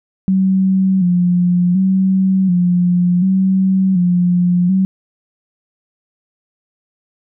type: tone with vibrato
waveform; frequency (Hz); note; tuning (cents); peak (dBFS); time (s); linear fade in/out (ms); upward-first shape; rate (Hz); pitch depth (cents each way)
sine; 183.6; F#3; -13; -10; 0.28-4.85; 0; square; 0.68; 59
effects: none